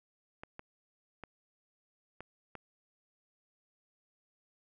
clicks, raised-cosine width 0.5 ms, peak -29 dBFS, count 5, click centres 0.435 / 0.594 / 1.237 / 2.206 / 2.553 s, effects none

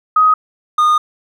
sine / triangle tone pair in turn, 1257 / 1225.5 Hz, D#6 / D#6, +17 / -27 cents, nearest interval unison, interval 44 cents, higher first, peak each -7 dBFS, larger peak neither, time 0.16-0.34 / 0.78-0.98 s, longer second, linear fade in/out 5 ms, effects none

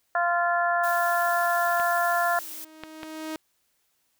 harmonic tone, 346.7 Hz, F4, 13 cents flat, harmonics 2 / 3 / 4 / 5, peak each -24 / -29 / -27 / -29 dBFS, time 0.15-2.39 s, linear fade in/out 2 ms
blue noise, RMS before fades -38 dBFS, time 0.83-2.65 s, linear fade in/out 10 ms
clicks, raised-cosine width 0.3 ms, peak -19 dBFS, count 3, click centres 1.799 / 2.836 / 3.032 s
sawtooth tone with exponential growth, 314.3 Hz, D#4, 18 cents sharp, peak -26 dBFS, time 1.88-3.36 s, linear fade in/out 0 ms, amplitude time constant 320 ms
effects white hiss -71 dBFS RMS until 4.19 s

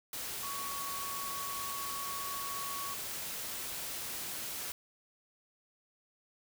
sine tone in noise, 1118 Hz, C#6, 14 cents sharp, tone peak -40 dBFS, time 0.43-2.94 s, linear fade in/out 2 ms, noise white, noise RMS -40 dBFS, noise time 0.13-4.72 s, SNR -3 dB, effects none

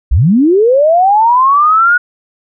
sine linear sweep, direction up, 45.71 to 1467 Hz, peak -5 dBFS, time 0.11-1.98 s, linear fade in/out 10 ms, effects none

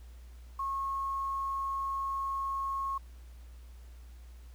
sine tone with quantisation, 1090 Hz, C#6, 29 cents flat, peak -31 dBFS, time 0.59-2.98 s, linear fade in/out 5 ms, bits 10, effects added 60 Hz sine -47 dBFS peak until 4.54 s + pink hiss -64 dBFS RMS until 4.54 s

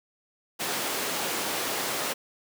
pink high-pass noise, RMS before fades -30 dBFS, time 0.59-2.14 s, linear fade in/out 20 ms, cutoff 330 Hz, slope 12 dB/octave, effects none

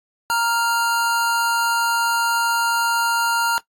square tone pair together, 932.3 / 1396.9 Hz, A#5 / F6, 0 / 0 cents, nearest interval perfect fifth, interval 700 cents, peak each -21 dBFS, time 0.3-3.58 s, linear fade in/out 0 ms, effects noise-tail reverb RT60 0.1 s tail -18 dB re dry + AAC 64 kbps

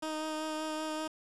15% pulse tone with vibrato, 311.1 Hz, D#4, in tune, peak -28 dBFS, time 0.02-1.08 s, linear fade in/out 10 ms, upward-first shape sine, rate 5.2 Hz, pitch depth 14 cents each way, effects resampled to 24000 Hz + 9-bit

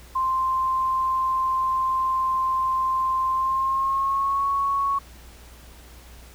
sine tone with pitch glide, 1046.5 to 1108.7 Hz, C6 to C#6, 0 to 0 cents, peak -20 dBFS, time 0.15-4.99 s, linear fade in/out 10 ms, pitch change +100 cents, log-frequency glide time 3.31-4.44 s, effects added 60 Hz sine -45 dBFS peak until 6.34 s + pink hiss -49 dBFS RMS until 6.34 s

